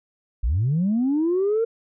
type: linear sweep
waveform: sine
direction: up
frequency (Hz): 46.25 to 466.2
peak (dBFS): -17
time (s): 0.43-1.65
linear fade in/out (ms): 10
effects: tanh soft clip ceiling -15 dBFS